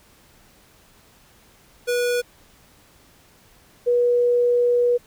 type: tone pair in turn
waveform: square / sine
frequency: 486.5 / 484.6 Hz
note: B4 / B4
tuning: -26 / -33 cents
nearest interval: unison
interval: 7 cents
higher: first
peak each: -20 / -15 dBFS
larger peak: second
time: 1.87-2.22 / 3.86-4.98 s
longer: second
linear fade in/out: 20 ms
effects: pink hiss -54 dBFS RMS until 5.06 s